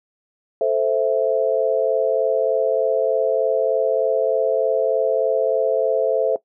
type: chord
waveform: sine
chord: A minor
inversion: none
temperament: equal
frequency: 440 / 523.3 / 659.3 Hz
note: A4 / C5 / E5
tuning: 0 / 0 / 0 cents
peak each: -20 dBFS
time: 0.61-6.36 s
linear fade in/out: 2 ms
effects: noise-tail reverb RT60 0.1 s tail -18 dB re dry